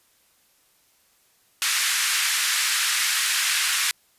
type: band-pass noise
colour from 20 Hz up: pink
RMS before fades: -23 dBFS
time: 1.62-3.91 s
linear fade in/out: 0 ms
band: 1500 to 12000 Hz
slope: 24 dB/octave
effects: white hiss -62 dBFS RMS until 4.18 s + resampled to 32000 Hz